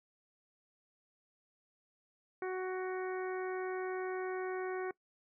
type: harmonic tone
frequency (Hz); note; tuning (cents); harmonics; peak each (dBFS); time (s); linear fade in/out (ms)
371.6; F#4; +7; 1 / 2 / 3 / 4 / 5 / 6; -36 / -44 / -47 / -47 / -50 / -53; 2.42-4.91; 2
effects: noise-tail reverb RT60 0.1 s tail -22 dB re dry